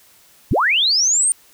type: linear sweep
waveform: sine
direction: up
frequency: 32.7 to 9000 Hz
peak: -13 dBFS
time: 0.51-1.32 s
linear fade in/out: 0 ms
effects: white hiss -51 dBFS RMS until 1.53 s